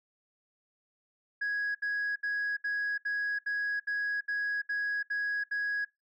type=tone bursts; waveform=sine; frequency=1661.2 Hz; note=G#6; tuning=in tune; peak=-27 dBFS; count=11; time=1.41-5.85 s; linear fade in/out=10 ms; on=340 ms; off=70 ms; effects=noise-tail reverb RT60 0.2 s tail -22 dB re dry + tanh soft clip ceiling -27 dBFS